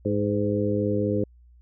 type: harmonic tone with a mistuned harmonic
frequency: 103.9 Hz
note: G#2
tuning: 1 cent sharp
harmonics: 1 / 2 / 3 / 4 / 5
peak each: -28 / -28 / -28 / -28 / -28 dBFS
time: 0.05-1.24 s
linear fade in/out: 5 ms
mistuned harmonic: 5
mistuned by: -29 cents
effects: added 60 Hz sine -50 dBFS peak until 1.61 s